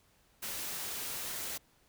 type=noise; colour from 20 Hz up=white; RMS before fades=-39 dBFS; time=0.42-1.58 s; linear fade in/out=10 ms; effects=pink hiss -68 dBFS RMS until 1.88 s